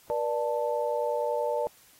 sine tone cluster, 479.3 / 590 / 882 Hz, A#4 / D5 / A5, +48 / +8 / +4 cents, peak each -30 / -29 / -32 dBFS, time 0.1-1.67 s, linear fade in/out 0 ms, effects white hiss -58 dBFS RMS until 1.99 s + AAC 48 kbps

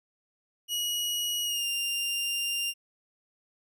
sawtooth tone with pitch glide, 2904 to 2794 Hz, F#7 to F7, -33 to 0 cents, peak -25 dBFS, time 0.68-2.74 s, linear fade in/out 50 ms, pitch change -67 cents, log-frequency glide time 1.43-1.67 s, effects none

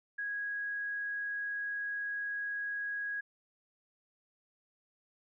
sine tone, 1654 Hz, G#6, 8 cents flat, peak -34 dBFS, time 0.18-3.21 s, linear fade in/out 10 ms, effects none

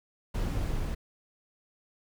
brown noise with level ramp, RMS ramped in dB -29 to -32 dBFS, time 0.34-0.95 s, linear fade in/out 10 ms, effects none

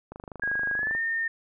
click train, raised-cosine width 1 ms, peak -25 dBFS, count 22, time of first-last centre 0.12-0.95 s, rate 25.3 Hz
sine tone with pitch glide, 1642 to 1821.9 Hz, G#6 to A#6, -20 to -40 cents, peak -25 dBFS, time 0.42-1.28 s, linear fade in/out 5 ms, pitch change +180 cents, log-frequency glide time 0.74-0.97 s
effects none

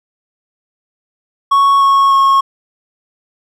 triangle tone with pitch steps, 1108.7 / 1099.8 / 1090.9 Hz, C#6 / C#6 / C#6, 0 / -14 / -28 cents, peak -5 dBFS, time 1.51-2.41 s, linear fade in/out 10 ms, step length 300 ms, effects none

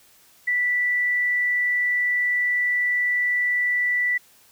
sine tone, 1968 Hz, B6, 7 cents flat, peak -19 dBFS, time 0.47-4.18 s, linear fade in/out 10 ms, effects white hiss -55 dBFS RMS until 4.51 s

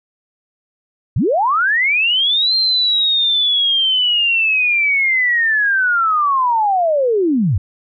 sine linear two-way sweep, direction up then down, 77.3 to 4186 to 77.3 Hz, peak -12 dBFS, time 1.16-7.58 s, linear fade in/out 5 ms, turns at 2.55 s, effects none

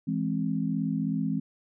sine chord, E augmented, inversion none, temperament equal with one note detuned, 164.81 / 207.7 / 263.7 Hz, E3 / G#3 / B#3, 0 / 0 / +14 cents, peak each -30 dBFS, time 0.07-1.4 s, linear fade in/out 10 ms, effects none

